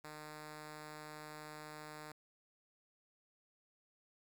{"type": "tone", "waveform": "5% pulse", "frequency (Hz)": 152.3, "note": "D#3", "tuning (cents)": -37, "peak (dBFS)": -37, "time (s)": [0.04, 2.12], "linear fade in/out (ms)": 5, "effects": ["12-bit"]}